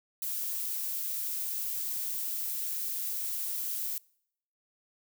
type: noise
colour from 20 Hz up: violet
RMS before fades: -34 dBFS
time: 0.22-3.98 s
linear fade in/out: 2 ms
effects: noise-tail reverb RT60 0.7 s tail -25 dB re dry